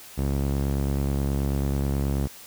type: tone with band-pass filter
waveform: sawtooth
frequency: 69.3 Hz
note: C#2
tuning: in tune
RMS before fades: -25 dBFS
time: 0.17-2.28 s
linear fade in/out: 20 ms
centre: 180 Hz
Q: 0.51
effects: white hiss -45 dBFS RMS until 2.46 s